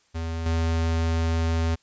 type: tone with level steps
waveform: square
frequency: 82.1 Hz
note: E2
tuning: 6 cents flat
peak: -28 / -22 dBFS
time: 0.14-1.76 s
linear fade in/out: 20 ms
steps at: 0.46 s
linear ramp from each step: 2 ms
effects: white hiss -64 dBFS RMS until 1.82 s + resampled to 16000 Hz